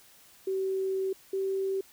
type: tone pair in turn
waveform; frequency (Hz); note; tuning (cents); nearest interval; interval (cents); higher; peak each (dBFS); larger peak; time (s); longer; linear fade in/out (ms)
sine; 382.5 / 386.1; G4 / G4; -42 / -26; unison; 16; second; -27; neither; 0.47-1.13 / 1.33-1.81; first; 5
effects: white hiss -57 dBFS RMS until 1.92 s

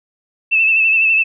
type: tone with vibrato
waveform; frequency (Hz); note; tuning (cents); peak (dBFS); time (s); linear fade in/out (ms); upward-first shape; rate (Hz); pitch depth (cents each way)
sine; 2637; E7; 0; -10; 0.51-1.24; 20; sine; 12; 39
effects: none

